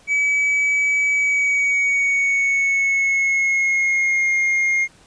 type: tone with pitch glide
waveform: triangle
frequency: 2284 to 2131 Hz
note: D7 to C7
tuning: -49 to +31 cents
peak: -14 dBFS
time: 0.07-4.88 s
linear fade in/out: 50 ms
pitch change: -120 cents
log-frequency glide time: 1.1-4.3 s
effects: pink hiss -51 dBFS RMS until 5.06 s + resampled to 22050 Hz